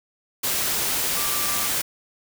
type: tone in noise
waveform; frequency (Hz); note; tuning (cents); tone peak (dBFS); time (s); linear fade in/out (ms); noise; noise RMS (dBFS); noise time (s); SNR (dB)
sine; 1174.7; D6; 0; -33; 1.16-1.68; 10; white; -24; 0.43-1.82; -12
effects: none